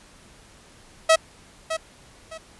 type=tone with echo; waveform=sawtooth; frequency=645 Hz; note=E5; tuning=38 cents flat; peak=-9 dBFS; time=1.09-1.16 s; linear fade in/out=10 ms; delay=610 ms; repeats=2; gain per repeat=-11 dB; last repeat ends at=2.38 s; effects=pink hiss -51 dBFS RMS until 2.59 s + resampled to 24000 Hz